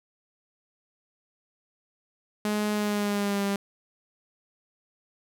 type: tone with pitch glide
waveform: sawtooth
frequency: 210 to 199.48 Hz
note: G#3 to G3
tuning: +19 to +30 cents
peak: -21 dBFS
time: 2.45-3.56 s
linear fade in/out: 2 ms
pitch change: -89 cents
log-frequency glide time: 2.73-3.44 s
effects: none